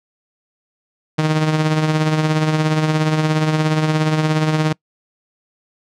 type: tone with tremolo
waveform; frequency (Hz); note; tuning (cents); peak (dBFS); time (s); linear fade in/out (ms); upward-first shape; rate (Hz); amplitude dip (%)
sawtooth; 155.56; D#3; 0; -8; 1.18-4.73; 10; triangle; 17; 55
effects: noise-tail reverb RT60 0.1 s tail -25 dB re dry + low-pass 6000 Hz 12 dB/octave